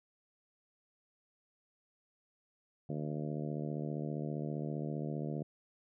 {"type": "harmonic tone", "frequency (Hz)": 75.1, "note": "D2", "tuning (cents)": 39, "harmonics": [2, 3, 4, 5, 6, 7, 8, 9], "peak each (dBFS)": [-38, -42, -44, -46, -48, -49, -50, -51], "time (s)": [2.89, 5.43], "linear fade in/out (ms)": 5, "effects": []}